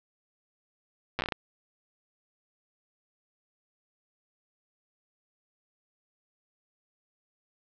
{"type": "slowing click train", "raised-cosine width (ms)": 0.3, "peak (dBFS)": -13, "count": 8, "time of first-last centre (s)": [1.19, 1.322], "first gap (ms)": 8, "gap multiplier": 1.28, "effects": ["low-pass 5000 Hz 12 dB/octave"]}